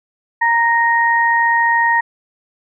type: tone pair together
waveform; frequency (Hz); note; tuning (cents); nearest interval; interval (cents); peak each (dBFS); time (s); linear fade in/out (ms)
sine; 930.7 / 1864.7; A#5 / A#6; -3 / 0; octave; 1203; -14; 0.41-2.01; 10
effects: none